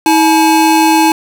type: tone pair together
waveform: square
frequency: 320.8 / 855.7 Hz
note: E4 / A5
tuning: -47 / -48 cents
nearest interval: octave + perfect fourth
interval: 1699 cents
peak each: -10 dBFS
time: 0.06-1.12 s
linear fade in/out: 2 ms
effects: none